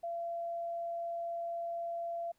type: tone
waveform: sine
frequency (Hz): 681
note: F5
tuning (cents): -44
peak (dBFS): -35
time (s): 0.03-2.32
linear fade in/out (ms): 10
effects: pink hiss -75 dBFS RMS until 2.38 s